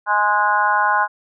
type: harmonic tone with a mistuned harmonic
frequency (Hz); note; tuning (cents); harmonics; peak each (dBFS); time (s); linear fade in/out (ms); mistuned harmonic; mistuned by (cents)
208.4; G#3; +6; 3 / 4 / 5 / 6 / 7 / 8; -29 / -19 / -18 / -30 / -19 / -29; 0.06-1.08; 50; 8; -25
effects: none